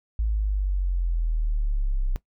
sine exponential sweep, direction down, 55 to 31.62 Hz, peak -21 dBFS, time 0.19-2.16 s, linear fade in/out 0 ms, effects noise-tail reverb RT60 0.1 s tail -18 dB re dry

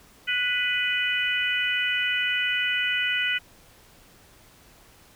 harmonic tone with a mistuned harmonic, 496.5 Hz, B4, 9 cents sharp, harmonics 3 / 4 / 5 / 6, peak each -28 / -28 / -28 / -28 dBFS, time 0.27-3.39 s, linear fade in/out 20 ms, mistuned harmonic 3, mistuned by -18 cents, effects pink hiss -54 dBFS RMS until 5.15 s

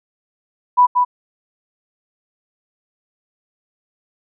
sine tone with echo, 987.8 Hz, B5, in tune, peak -7 dBFS, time 0.77-0.87 s, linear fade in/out 20 ms, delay 180 ms, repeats 1, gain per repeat -4 dB, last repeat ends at 1.05 s, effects none

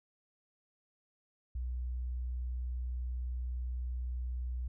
sine tone, 61.74 Hz, B1, in tune, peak -34 dBFS, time 1.55-4.68 s, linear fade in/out 5 ms, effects none

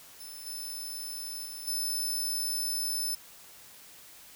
15% pulse tone with level steps, 5274 Hz, E8, in tune, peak -37 / -31 / -34 / -24 dBFS, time 0.2-3.15 s, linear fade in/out 5 ms, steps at 0.46 / 1.45 / 1.67 s, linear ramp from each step 10 ms, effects white hiss -52 dBFS RMS until 4.35 s

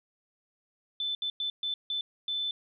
sine tone bursts at uneven times, 3520 Hz, A7, in tune, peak -29 dBFS, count 6, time 1-1.15 / 1.22-1.3 / 1.4-1.5 / 1.63-1.74 / 1.9-2.01 / 2.28-2.51 s, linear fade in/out 2 ms, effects none

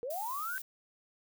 sine linear sweep, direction up, 456.6 to 1568 Hz, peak -35 dBFS, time 0.03-0.58 s, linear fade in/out 0 ms
violet noise, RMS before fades -43 dBFS, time 0.1-0.62 s, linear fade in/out 5 ms
effects none

